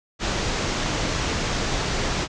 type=low-pass noise; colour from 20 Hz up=pink; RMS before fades=-25 dBFS; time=0.19-2.28 s; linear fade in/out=50 ms; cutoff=7100 Hz; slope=48 dB/octave; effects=none